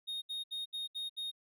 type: tone bursts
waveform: triangle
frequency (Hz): 3713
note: A#7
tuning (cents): -8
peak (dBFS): -35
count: 6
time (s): 0.07-1.315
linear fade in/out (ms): 20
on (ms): 150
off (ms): 69
effects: none